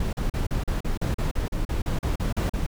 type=noise bursts; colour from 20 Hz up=brown; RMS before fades=-25 dBFS; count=16; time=0-2.665 s; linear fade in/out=5 ms; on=130 ms; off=39 ms; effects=none